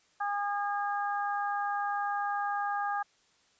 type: harmonic tone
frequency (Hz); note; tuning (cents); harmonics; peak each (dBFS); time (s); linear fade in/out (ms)
407.1; G#4; -35; 2 / 3 / 4; -31 / -35 / -37; 0.2-3.03; 10
effects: white hiss -67 dBFS RMS until 3.59 s + resampled to 16000 Hz